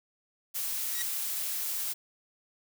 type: noise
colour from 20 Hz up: blue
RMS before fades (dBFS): -33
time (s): 0.54-1.94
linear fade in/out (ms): 20
type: tone with exponential growth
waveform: 10% pulse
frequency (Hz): 1910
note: A#6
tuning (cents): +42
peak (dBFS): -21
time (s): 0.82-1.02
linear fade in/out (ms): 0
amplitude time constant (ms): 42
effects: none